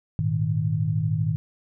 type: chord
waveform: sine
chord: Ab suspended second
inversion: none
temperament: equal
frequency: 103.83 / 116.54 / 155.56 Hz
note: Ab2 / Bb2 / Eb3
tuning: 0 / 0 / 0 cents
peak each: -26 / -27 / -24 dBFS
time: 0.19-1.36 s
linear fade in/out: 0 ms
effects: none